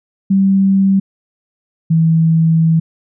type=tone pair in turn; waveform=sine; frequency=194 / 162.57 Hz; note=G3 / E3; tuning=-18 / -24 cents; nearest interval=minor third; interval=306 cents; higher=first; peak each=-8 dBFS; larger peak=neither; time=0.3-1 / 1.9-2.8 s; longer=second; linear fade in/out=10 ms; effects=none